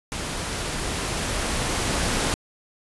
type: noise with level ramp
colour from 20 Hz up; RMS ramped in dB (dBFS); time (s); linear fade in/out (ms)
pink; -30 to -23; 0.12-2.34; 0
effects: resampled to 24000 Hz